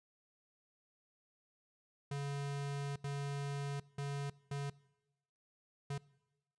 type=tone bursts at uneven times; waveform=square; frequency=141.3 Hz; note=C#3; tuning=34 cents sharp; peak=-38 dBFS; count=5; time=2.11-2.96 / 3.04-3.8 / 3.98-4.3 / 4.51-4.7 / 5.9-5.98 s; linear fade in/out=5 ms; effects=noise-tail reverb RT60 1.0 s tail -22 dB re dry + resampled to 22050 Hz